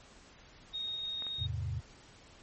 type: tone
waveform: sine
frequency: 3729 Hz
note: A#7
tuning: in tune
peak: -35 dBFS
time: 0.73-1.47 s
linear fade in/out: 20 ms
type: clicks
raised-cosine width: 0.5 ms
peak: -32 dBFS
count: 2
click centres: 1.223 / 1.267 s
type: chord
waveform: sine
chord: E augmented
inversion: none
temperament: equal with one note detuned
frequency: 82.41 / 105.76 / 130.81 Hz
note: E2 / G#2 / B#2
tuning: 0 / +32 / 0 cents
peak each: -37 / -37 / -39 dBFS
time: 1.38-1.81 s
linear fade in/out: 20 ms
effects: pink hiss -57 dBFS RMS until 2.42 s + MP3 32 kbps